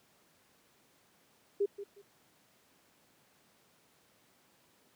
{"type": "tone with echo", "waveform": "sine", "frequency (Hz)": 402.7, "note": "G4", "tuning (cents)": 47, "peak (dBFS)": -26, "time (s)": [1.6, 1.66], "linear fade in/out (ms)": 10, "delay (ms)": 180, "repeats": 2, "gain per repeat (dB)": -13, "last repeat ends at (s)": 2.02, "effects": ["pink hiss -67 dBFS RMS until 4.95 s", "high-pass 150 Hz 12 dB/octave"]}